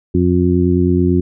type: harmonic tone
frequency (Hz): 89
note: F2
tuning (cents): +33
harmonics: 1 / 2 / 3 / 4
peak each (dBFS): -16 / -16 / -16 / -16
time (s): 0.14-1.21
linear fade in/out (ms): 10
effects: none